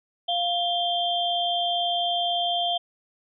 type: tone cluster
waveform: sine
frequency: 698 / 3171 / 3468 Hz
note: F5 / G7 / A7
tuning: -1 / +19 / -26 cents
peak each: -25 / -26 / -32 dBFS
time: 0.28-2.78 s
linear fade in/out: 10 ms
effects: none